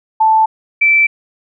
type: tone pair in turn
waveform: sine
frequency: 879 / 2328 Hz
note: A5 / D7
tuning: -2 / -16 cents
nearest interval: octave + perfect fourth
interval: 1686 cents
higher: second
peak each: -7 dBFS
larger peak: neither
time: 0.2-0.46 / 0.81-1.07 s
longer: neither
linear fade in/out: 10 ms
effects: none